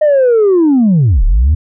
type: linear two-way sweep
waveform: sine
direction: down then up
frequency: 620 to 32.7 to 82.6 Hz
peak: -4 dBFS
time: 0.01-1.55 s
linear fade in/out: 10 ms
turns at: 1.24 s
effects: tanh soft clip ceiling -4 dBFS